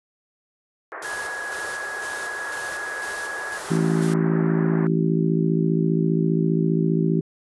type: band-pass noise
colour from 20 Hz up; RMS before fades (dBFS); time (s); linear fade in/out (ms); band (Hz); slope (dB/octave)
white; -35; 0.92-4.87; 0; 350 to 1800; 48
type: noise with tremolo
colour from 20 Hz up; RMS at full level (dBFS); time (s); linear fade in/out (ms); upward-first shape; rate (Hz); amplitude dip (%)
white; -36; 1.02-4.14; 5; square; 2; 40
type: tone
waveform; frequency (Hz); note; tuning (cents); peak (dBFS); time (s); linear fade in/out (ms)
sine; 1670; G#6; +9; -29; 1.04-3.58; 10
type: harmonic tone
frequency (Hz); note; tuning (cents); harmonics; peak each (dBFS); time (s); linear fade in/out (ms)
55; A1; 0; 3 / 4 / 5 / 6 / 7; -20 / -26 / -27 / -27 / -26; 3.7-7.21; 10
effects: resampled to 24000 Hz